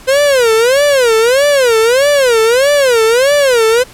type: tone with vibrato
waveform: 45% pulse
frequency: 508 Hz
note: B4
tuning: 49 cents sharp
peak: -7 dBFS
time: 0.07-3.84 s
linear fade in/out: 20 ms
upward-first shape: sine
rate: 1.6 Hz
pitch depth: 240 cents each way
effects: pink hiss -37 dBFS RMS until 3.93 s + low-pass 12000 Hz 12 dB/octave